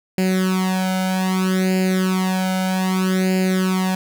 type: tone with flanger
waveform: sawtooth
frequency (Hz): 186.9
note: F#3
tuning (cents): +18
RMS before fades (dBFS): -19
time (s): 0.18-3.95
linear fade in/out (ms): 2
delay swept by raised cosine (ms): 0.42 to 1.36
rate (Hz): 0.63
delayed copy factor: +0.85
effects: none